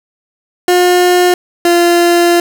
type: tone pair in turn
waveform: 30% pulse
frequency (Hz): 358 / 345.5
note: F4 / F4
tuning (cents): +43 / -19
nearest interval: minor second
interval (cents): 62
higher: first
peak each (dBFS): -4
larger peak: neither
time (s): 0.68-1.34 / 1.65-2.4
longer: second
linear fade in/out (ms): 2
effects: none